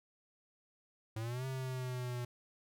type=linear two-way sweep; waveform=square; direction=up then down; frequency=108.3 to 132.7 to 121.6 Hz; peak=-38 dBFS; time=1.16-2.25 s; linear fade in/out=5 ms; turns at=1.46 s; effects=none